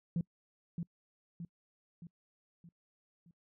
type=tone with echo; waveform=sine; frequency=170 Hz; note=F3; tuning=46 cents flat; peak=-28 dBFS; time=0.16-0.21 s; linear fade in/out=2 ms; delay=620 ms; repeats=5; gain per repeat=-6 dB; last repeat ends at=3.31 s; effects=noise-tail reverb RT60 0.1 s tail -26 dB re dry + tanh soft clip ceiling -27 dBFS